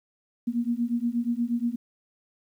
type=beating tone pair; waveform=sine; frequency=233.1 / 241.5 Hz; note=A#3 / B3; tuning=0 / -39 cents; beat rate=8.4 Hz; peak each=-27 dBFS; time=0.47-1.76 s; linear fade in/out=10 ms; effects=10-bit